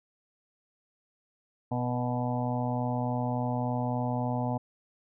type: harmonic tone with a mistuned harmonic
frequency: 123.47 Hz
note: B2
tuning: in tune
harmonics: 1 / 2 / 4 / 5 / 6 / 7 / 8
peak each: -31 / -32 / -40 / -37 / -37 / -37 / -43 dBFS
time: 1.71-4.58 s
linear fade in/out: 10 ms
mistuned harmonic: 4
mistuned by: -19 cents
effects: none